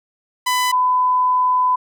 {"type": "tone pair in turn", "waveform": ["sawtooth", "sine"], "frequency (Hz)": [1000, 1004.5], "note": ["B5", "B5"], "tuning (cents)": [21, 29], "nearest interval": "unison", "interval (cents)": 8, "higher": "second", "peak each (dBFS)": [-12, -13], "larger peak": "first", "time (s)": [[0.46, 0.72], [0.72, 1.76]], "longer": "second", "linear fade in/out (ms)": 10, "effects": []}